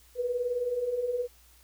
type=beating tone pair; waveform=sine; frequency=473.1 / 492.1 Hz; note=A#4 / B4; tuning=+26 / -6 cents; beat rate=19 Hz; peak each=-35 / -28 dBFS; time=0.15-1.28 s; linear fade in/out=50 ms; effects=added 60 Hz sine -59 dBFS peak until 1.63 s + white hiss -60 dBFS RMS until 1.63 s